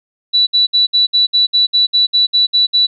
sine tone bursts, 3951 Hz, B7, in tune, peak -8 dBFS, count 13, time 0.33-2.87 s, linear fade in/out 20 ms, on 140 ms, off 60 ms, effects none

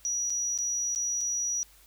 sine tone with dropouts, 5820 Hz, F#8, 29 cents flat, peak -27 dBFS, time 0.05-1.63 s, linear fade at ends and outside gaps 0 ms, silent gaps 0.298-0.303 / 0.577-0.587 / 0.949-0.959 / 1.209-1.213 s, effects added 50 Hz sine -60 dBFS peak until 1.86 s + white hiss -58 dBFS RMS until 1.86 s

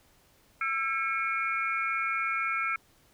sine tone cluster, 1338 / 1619 / 2194 / 2400 Hz, E6 / G#6 / C#7 / D7, +25 / -45 / -18 / +37 cents, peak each -30 / -38 / -32 / -35 dBFS, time 0.61-2.76 s, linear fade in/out 2 ms, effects pink hiss -63 dBFS RMS until 3.13 s

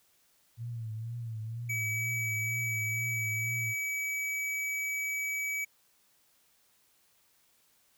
sine tone with vibrato, 114.1 Hz, A#2, 37 cents flat, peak -35 dBFS, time 0.57-3.75 s, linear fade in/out 50 ms, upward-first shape triangle, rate 2.1 Hz, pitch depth 90 cents each way
square tone, 2282 Hz, C#7, 50 cents sharp, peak -32 dBFS, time 1.69-5.65 s, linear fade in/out 10 ms
effects white hiss -68 dBFS RMS until 7.97 s

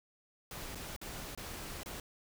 pink noise with dropouts, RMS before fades -44 dBFS, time 0.51-2 s, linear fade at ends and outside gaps 2 ms, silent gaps 0.749-0.754 / 0.964-1.014 / 1.35-1.375 / 1.833-1.859 s, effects none

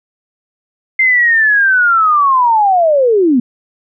sine linear sweep, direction down, 2099 to 230 Hz, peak -7 dBFS, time 0.99-3.4 s, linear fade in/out 5 ms, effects none

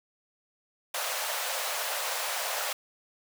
pink high-pass noise, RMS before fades -32 dBFS, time 0.94-2.73 s, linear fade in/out 5 ms, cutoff 530 Hz, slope 48 dB/octave, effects none

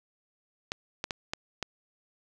clicks, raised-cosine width 0.2 ms, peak -14 dBFS, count 5, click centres 0.719 / 1.041 / 1.108 / 1.335 / 1.627 s, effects none

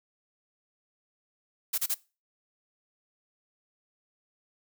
blue noise bursts, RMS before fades -28 dBFS, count 3, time 1.73-1.945 s, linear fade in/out 10 ms, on 51 ms, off 31 ms, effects noise-tail reverb RT60 0.3 s tail -21 dB re dry

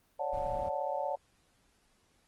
sine chord, D major seventh, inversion third, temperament just, 550.6 / 587.3 / 734.2 / 881 Hz, C#5 / D5 / F#5 / A5, -12 / 0 / -14 / +2 cents, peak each -37 dBFS, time 0.19-1.16 s, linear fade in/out 10 ms
brown noise, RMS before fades -43 dBFS, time 0.32-0.7 s, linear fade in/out 20 ms
effects pink hiss -70 dBFS RMS until 2.27 s + Opus 24 kbps

